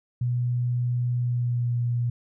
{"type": "tone with pitch glide", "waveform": "sine", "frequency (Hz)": [122.4, 120.16], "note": ["B2", "B2"], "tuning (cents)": [-15, -47], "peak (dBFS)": -22, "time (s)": [0.21, 2.1], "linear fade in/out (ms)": 5, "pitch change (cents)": -32, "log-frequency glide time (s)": [1.18, 1.79], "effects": []}